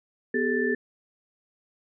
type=tone cluster; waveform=sine; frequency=247.4 / 393.2 / 431.7 / 1764 Hz; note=B3 / G4 / A4 / A6; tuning=+3 / +5 / -33 / +4 cents; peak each=-28 dBFS; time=0.34-0.75 s; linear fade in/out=5 ms; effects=none